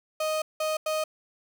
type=tone bursts at uneven times; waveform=35% pulse; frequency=623 Hz; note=D#5; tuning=2 cents sharp; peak=-24 dBFS; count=3; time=0.2-0.42 / 0.6-0.77 / 0.86-1.04 s; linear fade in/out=5 ms; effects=none